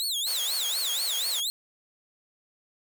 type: tone with vibrato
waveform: sawtooth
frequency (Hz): 3794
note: A#7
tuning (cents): +30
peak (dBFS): -24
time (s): 0-1.5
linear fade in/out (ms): 0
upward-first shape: sine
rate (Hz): 4.1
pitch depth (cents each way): 270
type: high-pass noise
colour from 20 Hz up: white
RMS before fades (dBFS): -36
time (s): 0.26-1.41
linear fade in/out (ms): 20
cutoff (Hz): 440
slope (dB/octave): 48
effects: none